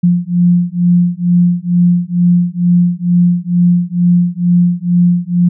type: beating tone pair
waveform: sine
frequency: 174.6 / 176.8 Hz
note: F3 / F3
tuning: 0 / +22 cents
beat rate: 2.2 Hz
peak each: -11 dBFS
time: 0.03-5.49 s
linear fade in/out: 10 ms
effects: none